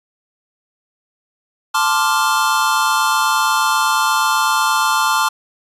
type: chord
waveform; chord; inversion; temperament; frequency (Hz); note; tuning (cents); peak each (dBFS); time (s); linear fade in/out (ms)
square; D minor seventh; second; equal; 880 / 1046.5 / 1174.7 / 1396.9; A5 / C6 / D6 / F6; 0 / 0 / 0 / 0; -20; 1.74-5.29; 10
effects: resampled to 32000 Hz